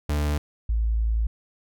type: tone pair in turn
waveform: 40% pulse / sine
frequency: 74 / 55.44 Hz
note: D2 / A1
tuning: +14 / +14 cents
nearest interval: perfect fourth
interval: 500 cents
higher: first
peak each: -21 / -20 dBFS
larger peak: second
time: 0.09-0.38 / 0.69-1.27 s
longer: second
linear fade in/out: 5 ms
effects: none